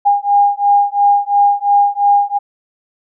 sine beating tone pair, 810 / 812.9 Hz, G#5 / G#5, -43 / -37 cents, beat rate 2.9 Hz, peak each -12 dBFS, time 0.05-2.39 s, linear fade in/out 20 ms, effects none

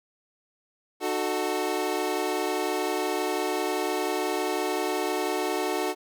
25% pulse chord, D# diminished, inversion none, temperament equal with one note detuned, 304.2 / 370 / 440 Hz, D#4 / F#4 / A4, -39 / 0 / 0 cents, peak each -28 / -25 / -27 dBFS, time 1-5.95 s, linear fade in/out 50 ms, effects none

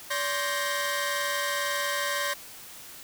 sawtooth tone cluster, 574 / 1056 / 1573 / 1870 Hz, D5 / C6 / G6 / A#6, -40 / +16 / +6 / +5 cents, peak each -29 dBFS, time 0.1-2.34 s, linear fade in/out 10 ms, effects white hiss -45 dBFS RMS until 3.03 s

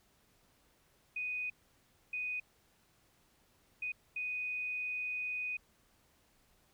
sine tone bursts at uneven times, 2489 Hz, D#7, in tune, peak -35 dBFS, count 4, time 1.16-1.5 / 2.13-2.4 / 3.82-3.92 / 4.16-5.57 s, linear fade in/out 5 ms, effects pink hiss -70 dBFS RMS until 6.73 s

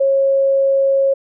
sine tone, 545 Hz, C#5, 29 cents flat, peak -11 dBFS, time 0-1.14 s, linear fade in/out 10 ms, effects none

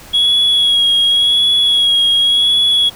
sine tone with vibrato, 3331 Hz, G#7, 4 cents sharp, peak -7 dBFS, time 0.13-2.9 s, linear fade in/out 20 ms, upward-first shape sine, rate 0.9 Hz, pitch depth 28 cents each way, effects tanh soft clip ceiling -7 dBFS + pink hiss -37 dBFS RMS until 2.95 s

